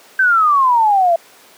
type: exponential sweep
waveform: sine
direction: down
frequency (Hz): 1572 to 659.3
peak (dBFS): -9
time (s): 0.19-1.16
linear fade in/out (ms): 5
effects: pink hiss -44 dBFS RMS until 1.57 s + high-pass 400 Hz 12 dB/octave